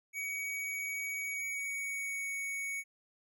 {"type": "tone with pitch glide", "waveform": "square", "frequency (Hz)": [2257, 2230], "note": ["C#7", "C#7"], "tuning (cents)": [31, 10], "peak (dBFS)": -36, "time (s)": [0.13, 2.84], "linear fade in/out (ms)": 50, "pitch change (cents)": -21, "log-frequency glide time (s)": [1.17, 2.3], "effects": []}